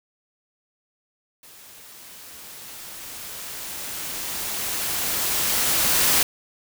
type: noise with level ramp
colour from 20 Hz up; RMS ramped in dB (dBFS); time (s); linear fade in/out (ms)
white; -47 to -18; 1.43-6.23; 2
effects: none